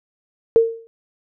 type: tone with exponential decay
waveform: sine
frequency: 456.2 Hz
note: A#4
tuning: 37 cents flat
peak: -6 dBFS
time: 0.56-0.87 s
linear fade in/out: 0 ms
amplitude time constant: 66 ms
effects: none